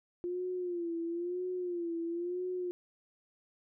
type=tone with vibrato; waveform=sine; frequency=349.3 Hz; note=F4; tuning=in tune; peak=-33 dBFS; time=0.24-2.71 s; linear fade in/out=0 ms; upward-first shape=sine; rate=1 Hz; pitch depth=79 cents each way; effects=none